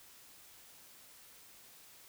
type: silence
effects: white hiss -58 dBFS RMS until 2.08 s